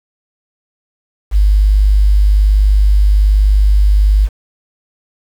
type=tone with quantisation; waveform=sine; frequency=50.6 Hz; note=G#1; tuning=44 cents flat; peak=-6 dBFS; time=1.31-4.29 s; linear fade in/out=50 ms; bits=6; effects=none